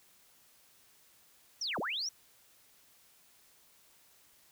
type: linear two-way sweep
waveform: sine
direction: down then up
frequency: 5920 to 136.1 to 5920 Hz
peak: -33 dBFS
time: 1.61-2.09 s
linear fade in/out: 5 ms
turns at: 1.79 s
effects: white hiss -64 dBFS RMS until 4.51 s